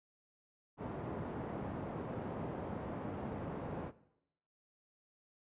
pink band-pass noise, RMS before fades -42 dBFS, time 0.77-3.92 s, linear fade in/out 50 ms, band 110 to 820 Hz, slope 12 dB/octave, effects noise-tail reverb RT60 0.8 s tail -17 dB re dry + resampled to 8000 Hz

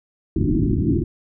white low-pass noise, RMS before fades -19 dBFS, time 0.36-1.04 s, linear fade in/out 5 ms, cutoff 360 Hz, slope 96 dB/octave, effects none

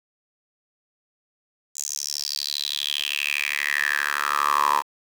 10% pulse tone with high-pass filter sweep, 72.5 Hz, D2, 22 cents flat, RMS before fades -25 dBFS, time 1.74-4.83 s, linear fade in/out 50 ms, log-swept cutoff 7000 to 930 Hz, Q 6.7, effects 7-bit

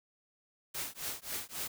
white noise with tremolo, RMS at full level -36 dBFS, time 0.74-1.68 s, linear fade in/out 10 ms, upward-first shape triangle, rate 3.7 Hz, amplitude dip 100%, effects none

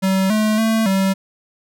square tone with pitch steps, 190.9 / 215.3 / 222.7 / 192.6 Hz, G3 / A3 / A3 / G3, -46 / -37 / +21 / -30 cents, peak -15 dBFS, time 0.02-1.14 s, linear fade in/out 20 ms, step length 280 ms, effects none

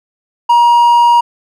triangle tone, 950 Hz, A#5, 33 cents sharp, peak -3 dBFS, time 0.49-1.21 s, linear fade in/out 10 ms, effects none

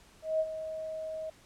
sine tone with ADSR envelope, 633 Hz, D#5, 30 cents sharp, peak -24 dBFS, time 0.22-1.3 s, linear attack 180 ms, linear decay 47 ms, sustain -11 dB, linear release 6 ms, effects pink hiss -59 dBFS RMS until 1.45 s + low-pass 10000 Hz 12 dB/octave

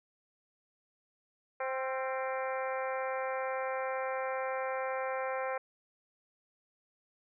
harmonic tone with a mistuned harmonic, 262.1 Hz, C4, 3 cents sharp, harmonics 2 / 3 / 4 / 5 / 6 / 7 / 8 / 9, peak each -35 / -39 / -41 / -43 / -45 / -46 / -47 / -48 dBFS, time 1.6-5.58 s, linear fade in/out 5 ms, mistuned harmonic 5, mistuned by +40 cents, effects none

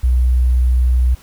sine tone with sample-and-hold, 62.2 Hz, B1, 13 cents sharp, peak -10 dBFS, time 0.03-1.15 s, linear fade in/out 10 ms, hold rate 11025 Hz, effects pink hiss -46 dBFS RMS until 1.22 s

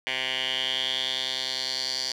10% pulse tone with band-pass filter sweep, 130 Hz, C3, 11 cents flat, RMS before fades -29 dBFS, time 0.07-2.12 s, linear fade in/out 0 ms, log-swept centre 2600 to 4800 Hz, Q 5.1, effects none

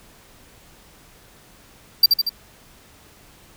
square tone with echo, 4700 Hz, D8, 1 cent sharp, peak -8 dBFS, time 2.03-2.06 s, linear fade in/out 5 ms, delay 78 ms, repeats 3, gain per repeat -4 dB, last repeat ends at 2.294 s, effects pink hiss -50 dBFS RMS until 3.56 s

